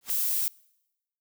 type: noise with exponential growth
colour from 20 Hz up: white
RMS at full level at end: -33 dBFS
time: 0.01-0.1 s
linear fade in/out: 2 ms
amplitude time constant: 18 ms
type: noise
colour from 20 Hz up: violet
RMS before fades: -27 dBFS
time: 0.1-0.48 s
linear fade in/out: 0 ms
effects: noise-tail reverb RT60 0.9 s tail -25 dB re dry